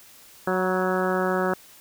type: harmonic tone with a mistuned harmonic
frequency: 185 Hz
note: F#3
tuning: in tune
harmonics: 1 / 2 / 3 / 4 / 5 / 6 / 7 / 8 / 9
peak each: -28 / -26 / -28 / -31 / -33 / -35 / -31 / -33 / -34 dBFS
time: 0.47-1.54 s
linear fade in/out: 5 ms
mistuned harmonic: 5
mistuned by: +33 cents
effects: white hiss -50 dBFS RMS until 1.8 s